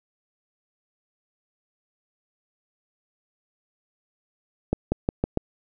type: accelerating click train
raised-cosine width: 2 ms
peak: -8 dBFS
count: 5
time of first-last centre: 4.73-5.374 s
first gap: 190 ms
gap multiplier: 0.89
effects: none